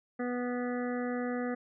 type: harmonic tone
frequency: 246 Hz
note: B3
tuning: 7 cents flat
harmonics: 1 / 2 / 3 / 5 / 6 / 7 / 8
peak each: -33 / -36 / -42 / -45 / -48 / -46 / -47 dBFS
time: 0.19-1.55 s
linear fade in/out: 10 ms
effects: none